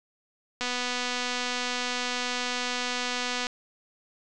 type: click train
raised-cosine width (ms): 0.2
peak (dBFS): -13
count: 707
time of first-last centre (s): 0.61-3.468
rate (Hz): 247
effects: resampled to 22050 Hz